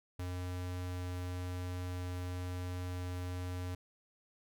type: tone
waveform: square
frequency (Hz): 90.1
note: F#2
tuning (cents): -45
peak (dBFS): -38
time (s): 0.19-3.75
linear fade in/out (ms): 5
effects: none